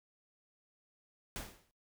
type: noise with exponential decay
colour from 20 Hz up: pink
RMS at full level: -39 dBFS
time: 1.36-1.71 s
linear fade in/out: 0 ms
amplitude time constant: 75 ms
effects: noise-tail reverb RT60 0.2 s tail -23 dB re dry